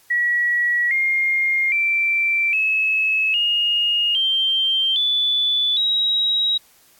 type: tone with pitch steps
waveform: sine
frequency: 1926 / 2125 / 2344 / 2586 / 2853 / 3147 / 3472 / 3830 Hz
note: B6 / C7 / D7 / E7 / F7 / G7 / A7 / A#7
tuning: -44 / +26 / -4 / -34 / +36 / +6 / -24 / +46 cents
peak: -16 dBFS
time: 0.1-6.58 s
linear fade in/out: 10 ms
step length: 810 ms
effects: white hiss -54 dBFS RMS until 6.99 s + AAC 64 kbps